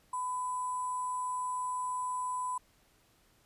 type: tone with sample-and-hold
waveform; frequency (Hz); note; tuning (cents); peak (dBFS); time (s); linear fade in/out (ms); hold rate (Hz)
sine; 1003; B5; +26; -32; 0.13-2.58; 5; 8820
effects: pink hiss -67 dBFS RMS until 3.45 s + resampled to 32000 Hz